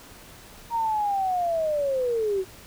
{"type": "linear sweep", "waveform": "sine", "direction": "down", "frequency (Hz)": [940, 365.1], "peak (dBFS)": -22, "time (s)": [0.7, 2.45], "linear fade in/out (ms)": 50, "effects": ["pink hiss -47 dBFS RMS until 2.66 s"]}